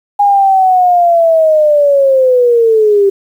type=linear sweep; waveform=sine; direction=down; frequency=820 to 390.1 Hz; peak=-5 dBFS; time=0.19-3.1 s; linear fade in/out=10 ms; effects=7-bit